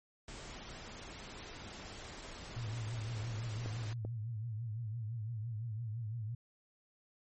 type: noise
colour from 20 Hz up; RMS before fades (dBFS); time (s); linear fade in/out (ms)
pink; -48; 0.28-3.93; 2
type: tone with vibrato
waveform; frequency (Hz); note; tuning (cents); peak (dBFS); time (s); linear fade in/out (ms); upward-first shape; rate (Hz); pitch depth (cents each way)
sine; 112.2; A2; +34; -37; 2.56-6.35; 5; triangle; 5.9; 140
type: clicks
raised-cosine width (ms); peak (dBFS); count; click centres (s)
2; -29; 2; 3.66 / 4.05
effects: MP3 32 kbps